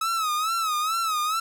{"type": "tone with vibrato", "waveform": "45% pulse", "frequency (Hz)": 1283, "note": "E6", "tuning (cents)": -47, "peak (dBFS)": -23, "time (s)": [0.01, 1.4], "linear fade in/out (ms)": 5, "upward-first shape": "sine", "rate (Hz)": 2.3, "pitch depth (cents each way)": 99, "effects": ["10-bit"]}